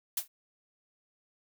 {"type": "noise with exponential decay", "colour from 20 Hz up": "blue", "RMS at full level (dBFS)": -25, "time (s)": [0.17, 0.28], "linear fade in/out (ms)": 5, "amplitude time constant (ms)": 22, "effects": []}